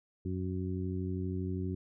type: harmonic tone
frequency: 92.5 Hz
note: F#2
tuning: in tune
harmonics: 1 / 2 / 3 / 4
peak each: -35 / -38 / -40 / -41 dBFS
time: 0.25-1.75 s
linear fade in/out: 5 ms
effects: none